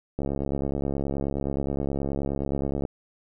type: click train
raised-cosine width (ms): 2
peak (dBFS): -15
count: 186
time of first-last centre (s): 0.19-2.852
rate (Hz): 69.5
effects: none